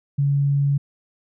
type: tone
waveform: sine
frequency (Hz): 141.1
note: C#3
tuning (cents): +31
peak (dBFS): -16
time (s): 0.18-0.78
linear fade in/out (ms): 10
effects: none